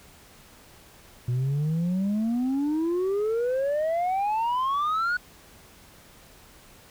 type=exponential sweep; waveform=sine; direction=up; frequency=120 to 1479 Hz; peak=-20 dBFS; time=1.28-5.17 s; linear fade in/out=5 ms; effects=tanh soft clip ceiling -22 dBFS + pink hiss -52 dBFS RMS until 6.9 s